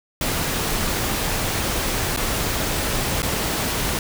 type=noise with dropouts; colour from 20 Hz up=pink; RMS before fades=-23 dBFS; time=0.21-3.99 s; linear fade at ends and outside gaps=2 ms; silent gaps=2.164-2.172 / 3.221-3.229 s; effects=none